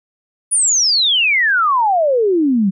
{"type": "exponential sweep", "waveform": "sine", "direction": "down", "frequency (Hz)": [9956, 183.3], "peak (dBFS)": -11, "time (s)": [0.51, 2.71], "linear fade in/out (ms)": 20, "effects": []}